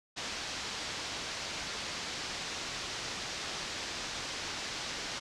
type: low-pass noise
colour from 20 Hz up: white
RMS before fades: -39 dBFS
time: 0.16-5.2 s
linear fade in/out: 20 ms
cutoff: 6000 Hz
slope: 24 dB/octave
effects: low-pass 10000 Hz 12 dB/octave